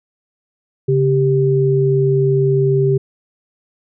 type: tone pair together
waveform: sine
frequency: 138.59 / 392.3 Hz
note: C#3 / G4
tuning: 0 / +1 cents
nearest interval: octave + tritone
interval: 1801 cents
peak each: -14 dBFS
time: 0.88-2.98 s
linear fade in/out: 10 ms
effects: none